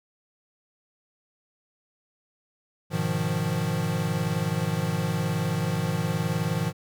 square chord, F half-diminished seventh, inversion first, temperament equal, 103.83 / 123.47 / 155.56 / 174.61 Hz, Ab2 / Cb3 / Eb3 / F3, 0 / 0 / 0 / 0 cents, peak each -33 / -33 / -29 / -30 dBFS, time 2.9-6.73 s, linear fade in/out 50 ms, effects none

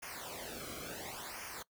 pink noise with flanger, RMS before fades -45 dBFS, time 0.02-1.63 s, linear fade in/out 10 ms, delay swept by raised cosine 0.25 to 1.12 ms, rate 0.71 Hz, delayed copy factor -0.85, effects noise-tail reverb RT60 0.1 s tail -20 dB re dry

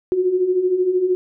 sine beating tone pair, 355.6 / 368.6 Hz, F4 / F#4, +31 / -7 cents, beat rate 13 Hz, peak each -23 / -16 dBFS, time 0.12-1.15 s, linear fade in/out 0 ms, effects none

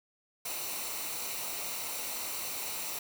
white noise with comb filter, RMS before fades -37 dBFS, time 0.45-2.99 s, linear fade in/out 5 ms, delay 0.6 ms, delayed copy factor -0.55, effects none

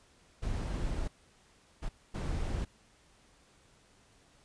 brown noise bursts at uneven times, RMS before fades -34 dBFS, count 3, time 0.42-1.08 / 1.82-1.89 / 2.14-2.65 s, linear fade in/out 10 ms, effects pink hiss -64 dBFS RMS until 4.44 s + resampled to 22050 Hz

